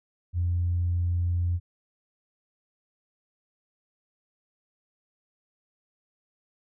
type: tone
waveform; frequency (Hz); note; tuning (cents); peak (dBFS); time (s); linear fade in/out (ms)
sine; 87.31; F2; 0; -22; 0.33-1.6; 50
effects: tanh soft clip ceiling -18 dBFS